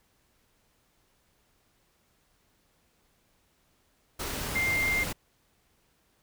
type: tone in noise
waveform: sine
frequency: 2103 Hz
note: C7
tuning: 8 cents sharp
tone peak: -25 dBFS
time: 4.55-5.04 s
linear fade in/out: 10 ms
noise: pink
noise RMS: -34 dBFS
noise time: 4.19-5.13 s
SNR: +6 dB
effects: pink hiss -69 dBFS RMS until 6.22 s